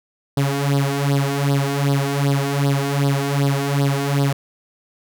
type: tone with flanger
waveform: sawtooth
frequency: 140 Hz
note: C#3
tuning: 18 cents sharp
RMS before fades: -19 dBFS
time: 0.37-4.33 s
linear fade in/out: 5 ms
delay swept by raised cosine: 0.21 to 2.81 ms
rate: 2.6 Hz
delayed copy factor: +0.8
effects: none